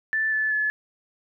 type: tone with pitch steps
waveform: sine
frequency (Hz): 1760 / 1738.8 / 1717.8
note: A6 / A6 / A6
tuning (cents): 0 / -21 / -42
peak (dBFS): -21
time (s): 0.13-0.7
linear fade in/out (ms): 0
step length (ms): 190
effects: none